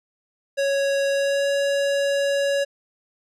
square tone with pitch glide, 554.4 to 560.5 Hz, C#5 to C#5, 0 to +19 cents, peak -20 dBFS, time 0.57-2.65 s, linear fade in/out 20 ms, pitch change +19 cents, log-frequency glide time 1.09-1.48 s, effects low-pass 8000 Hz 12 dB/octave

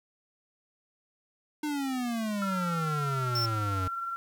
square exponential sweep, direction down, 305.1 to 91 Hz, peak -30 dBFS, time 1.63-3.88 s, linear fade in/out 5 ms
sine tone with tremolo, 1363 Hz, F6, 43 cents flat, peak -30 dBFS, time 2.42-4.16 s, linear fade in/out 0 ms, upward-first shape sine, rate 20 Hz, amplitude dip 35%
square tone, 5380 Hz, E8, 34 cents sharp, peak -29 dBFS, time 3.35-3.46 s, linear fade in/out 5 ms
effects 10-bit

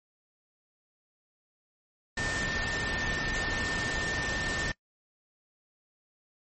sine tone in noise, 1803 Hz, A6, 42 cents sharp, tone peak -32 dBFS, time 2.17-4.72 s, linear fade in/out 5 ms, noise pink, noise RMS -33 dBFS, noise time 2.17-4.72 s, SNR -2 dB, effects noise-tail reverb RT60 0.1 s tail -24 dB re dry + MP3 32 kbps

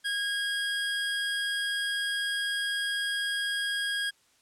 25% pulse tone, 1636 Hz, G#6, 26 cents flat, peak -24 dBFS, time 0.04-4.11 s, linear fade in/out 20 ms, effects white hiss -65 dBFS RMS until 4.41 s + low-pass 9000 Hz 12 dB/octave

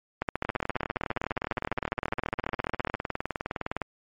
two click trains, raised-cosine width 0.5 ms, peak -14 / -12 dBFS, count 67 / 41, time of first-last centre 0.45-3.817 / 0.22-2.941 s, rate 19.6 / 14.7 Hz, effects MP3 48 kbps

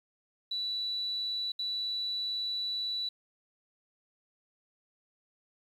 sine tone bursts at uneven times, 3951 Hz, B7, in tune, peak -31 dBFS, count 2, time 0.51-1.52 / 1.59-3.09 s, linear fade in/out 5 ms, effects 10-bit

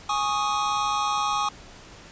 square chord, Ab suspended fourth, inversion none, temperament just, 830.6 / 1107.5 / 1245.9 Hz, Ab5 / Db6 / Eb6, 0 / -2 / +2 cents, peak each -28 dBFS, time 0.09-1.49 s, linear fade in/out 5 ms, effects pink hiss -46 dBFS RMS until 2.11 s + resampled to 16000 Hz

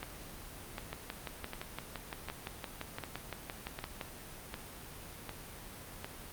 two click trains, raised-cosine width 0.3 ms, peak -23 / -22 dBFS, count 9 / 19, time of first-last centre 0.03-6.045 / 0.93-4.012 s, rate 1.33 / 5.84 Hz, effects pink hiss -48 dBFS RMS until 6.32 s + Opus 32 kbps

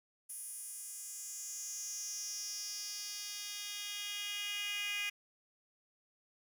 10% pulse tone with high-pass filter sweep, 410 Hz, G#4, 22 cents flat, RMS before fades -42 dBFS, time 0.29-5.1 s, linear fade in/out 10 ms, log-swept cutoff 10000 to 2500 Hz, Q 3.5, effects none

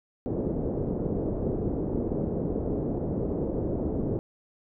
white low-pass noise, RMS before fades -29 dBFS, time 0.26-4.19 s, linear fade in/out 0 ms, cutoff 460 Hz, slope 24 dB/octave, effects none

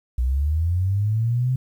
sine linear sweep, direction up, 59.3 to 130.81 Hz, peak -18 dBFS, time 0.18-1.56 s, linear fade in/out 5 ms, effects 9-bit

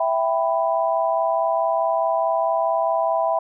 sine chord, E minor, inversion none, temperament equal with one note detuned, 659.3 / 784 / 992.3 Hz, E5 / G5 / B5, 0 / 0 / +8 cents, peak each -20 / -24 / -24 dBFS, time 0-3.39 s, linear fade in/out 5 ms, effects none

